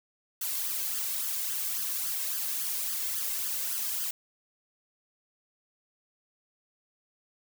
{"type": "noise with flanger", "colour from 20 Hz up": "blue", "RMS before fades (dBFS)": -32, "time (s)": [0.41, 4.11], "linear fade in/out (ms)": 5, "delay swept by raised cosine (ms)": [0.62, 1.92], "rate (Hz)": 3.6, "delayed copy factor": 0.75, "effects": []}